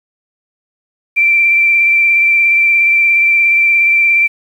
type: tone with vibrato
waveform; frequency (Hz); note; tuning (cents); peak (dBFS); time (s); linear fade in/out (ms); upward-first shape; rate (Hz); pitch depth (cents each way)
sine; 2349; D7; 0; -7; 1.16-4.28; 20; triangle; 17; 20
effects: 7-bit